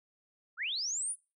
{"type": "linear sweep", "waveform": "sine", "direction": "up", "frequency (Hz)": [1244.5, 10080], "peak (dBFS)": -32, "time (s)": [0.57, 1.16], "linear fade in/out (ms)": 50, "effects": ["noise-tail reverb RT60 0.3 s tail -22 dB re dry"]}